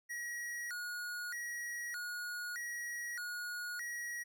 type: tone with vibrato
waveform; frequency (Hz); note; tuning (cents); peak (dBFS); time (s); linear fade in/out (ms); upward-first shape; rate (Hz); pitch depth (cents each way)
square; 1661.2; G#6; 0; -40; 0.09-4.24; 20; square; 0.81; 240
effects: none